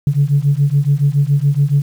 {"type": "beating tone pair", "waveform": "sine", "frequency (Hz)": [139, 146.1], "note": ["C#3", "D3"], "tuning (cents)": [5, -9], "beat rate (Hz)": 7.1, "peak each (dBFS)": -13, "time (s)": [0.07, 1.82], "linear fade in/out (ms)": 2, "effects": ["tanh soft clip ceiling -4 dBFS", "7-bit"]}